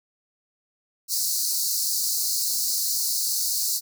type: high-pass noise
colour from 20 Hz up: pink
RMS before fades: -25 dBFS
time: 1.08-3.81 s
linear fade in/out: 50 ms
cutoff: 4200 Hz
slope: 96 dB/octave
effects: none